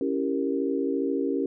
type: chord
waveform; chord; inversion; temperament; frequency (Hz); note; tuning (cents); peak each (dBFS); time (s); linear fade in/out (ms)
sine; C# diminished seventh; none; equal; 277.2 / 329.6 / 392 / 466.2; C#4 / E4 / G4 / Bb4; 0 / 0 / 0 / 0; -27 / -32 / -29 / -31; 0.01-1.46; 2
effects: none